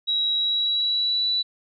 sine tone with pitch glide, 3864 to 3954 Hz, B7 to B7, -39 to +1 cents, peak -20 dBFS, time 0.07-1.43 s, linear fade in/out 20 ms, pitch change +40 cents, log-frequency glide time 0.36-1.29 s, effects none

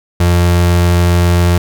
35% pulse tone, 87.31 Hz, F2, in tune, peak -6 dBFS, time 0.2-1.58 s, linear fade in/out 5 ms, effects none

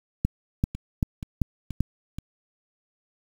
two click trains, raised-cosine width 5 ms, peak -21 / -9 dBFS, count 4 / 5, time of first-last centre 0.75-2.185 / 0.25-1.806 s, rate 2.09 / 2.57 Hz, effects 7-bit

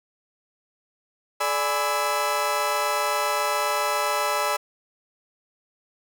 35% pulse tone cluster, 428.7 / 587 / 830 / 1001 / 1310 Hz, A4 / D5 / G#5 / B5 / E6, -45 / -1 / -1 / +23 / -11 cents, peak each -33 / -26 / -28 / -26 / -26 dBFS, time 1.4-4.57 s, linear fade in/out 10 ms, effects none

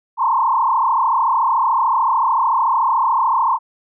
sine tone with frequency modulation, 987.8 Hz, B5, in tune, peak -13 dBFS, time 0.17-3.59 s, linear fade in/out 50 ms, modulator 33.6 Hz, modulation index 3.1, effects none

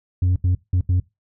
sine tone bursts at uneven times, 90.8 Hz, F#2, 32 cents flat, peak -12 dBFS, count 4, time 0.22-0.36 / 0.44-0.55 / 0.73-0.81 / 0.89-1 s, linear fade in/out 5 ms, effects noise-tail reverb RT60 0.2 s tail -21 dB re dry + tanh soft clip ceiling -14 dBFS

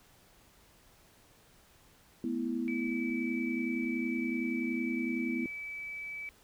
sine chord, A suspended second, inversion none, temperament equal with one note detuned, 216.2 / 246.9 / 329.6 Hz, A3 / B3 / E4, -30 / 0 / 0 cents, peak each -39 / -33 / -36 dBFS, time 2.24-5.46 s, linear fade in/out 2 ms
sine tone, 2300 Hz, D7, 37 cents flat, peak -38 dBFS, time 2.68-6.29 s, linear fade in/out 0 ms
effects pink hiss -62 dBFS RMS until 6.43 s

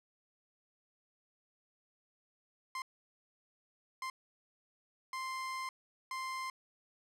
30% pulse tone bursts at uneven times, 1046.5 Hz, C6, in tune, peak -35 dBFS, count 4, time 2.75-2.82 / 4.02-4.1 / 5.13-5.69 / 6.11-6.5 s, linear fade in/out 2 ms, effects low-pass 9000 Hz 12 dB/octave

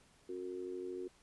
sine tone with amplitude modulation, 364.6 Hz, F#4, 25 cents flat, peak -36 dBFS, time 0.29-1.08 s, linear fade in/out 5 ms, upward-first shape sine, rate 92.8 Hz, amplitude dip 85%, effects pink hiss -67 dBFS RMS until 1.22 s + resampled to 24000 Hz

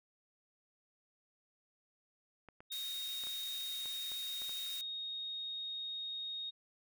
clicks, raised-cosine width 0.5 ms, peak -38 dBFS, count 8, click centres 2.487 / 2.605 / 3.237 / 3.27 / 3.857 / 4.118 / 4.419 / 4.494 s
sine tone, 3729 Hz, A#7, in tune, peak -39 dBFS, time 2.7-6.51 s, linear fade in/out 20 ms
white high-pass noise, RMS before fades -48 dBFS, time 2.72-4.81 s, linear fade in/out 0 ms, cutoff 2000 Hz, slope 12 dB/octave
effects none

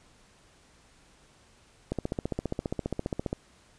click train, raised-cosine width 2 ms, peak -16 dBFS, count 22, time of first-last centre 1.92-3.329 s, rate 14.9 Hz, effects pink hiss -60 dBFS RMS until 3.78 s + resampled to 22050 Hz

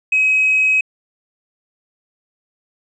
sine tone with hard clipping, 2543 Hz, D#7, 37 cents sharp, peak -12 dBFS, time 0.12-0.81 s, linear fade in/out 5 ms, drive 1 dB, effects resampled to 22050 Hz

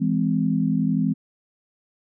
sine chord, E augmented, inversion none, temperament just, 164.81 / 206 / 257.5 Hz, E3 / G#3 / B#3, 0 / -14 / -28 cents, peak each -23 dBFS, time 0-1.14 s, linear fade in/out 20 ms, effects none

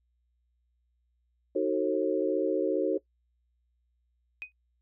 sine chord, D# diminished seventh, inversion none, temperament just, 311.1 / 373.4 / 448 / 537.6 Hz, D#4 / F#4 / A4 / C5, 0 / +16 / +31 / +47 cents, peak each -31 / -29 / -30 / -30 dBFS, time 1.55-2.98 s, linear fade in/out 10 ms
sine tone with exponential decay, 2500 Hz, D#7, 8 cents sharp, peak -31 dBFS, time 4.42-4.52 s, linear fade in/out 0 ms, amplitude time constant 20 ms
effects noise-tail reverb RT60 0.1 s tail -20 dB re dry + added 60 Hz sine -70 dBFS peak until 4.81 s

